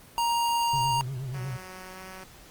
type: tone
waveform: square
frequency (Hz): 937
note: A#5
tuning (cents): +9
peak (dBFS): -24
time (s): 0.18-1.01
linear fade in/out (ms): 0
type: tone with vibrato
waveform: triangle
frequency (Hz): 130.81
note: C3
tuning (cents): 0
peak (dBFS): -29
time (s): 0.73-1.57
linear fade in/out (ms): 5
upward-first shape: triangle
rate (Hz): 8.4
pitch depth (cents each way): 130
type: tone with pitch glide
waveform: 5% pulse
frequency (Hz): 185.6 to 187.43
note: F#3 to F#3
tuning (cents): +6 to +23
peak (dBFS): -30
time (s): 1.34-2.24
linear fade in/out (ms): 5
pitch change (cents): +17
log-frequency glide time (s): 1.9-2
effects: pink hiss -51 dBFS RMS until 2.5 s + Opus 24 kbps